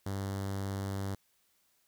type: tone with notch filter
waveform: sawtooth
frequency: 98 Hz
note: G2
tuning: in tune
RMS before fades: -36 dBFS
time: 0.06-1.15 s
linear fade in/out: 5 ms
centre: 2500 Hz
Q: 1.7
effects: white hiss -72 dBFS RMS until 1.87 s